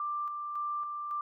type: tone with tremolo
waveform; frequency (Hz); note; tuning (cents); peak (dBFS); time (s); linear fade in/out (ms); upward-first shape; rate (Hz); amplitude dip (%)
sine; 1182; D6; +11; -31; 0-1.21; 2; square; 1.8; 35
effects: none